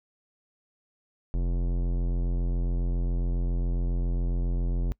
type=tone with tanh clipping; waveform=sine; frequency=43.65 Hz; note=F1; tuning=in tune; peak=-26 dBFS; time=1.34-4.92 s; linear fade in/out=0 ms; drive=18 dB; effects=noise-tail reverb RT60 0.1 s tail -24 dB re dry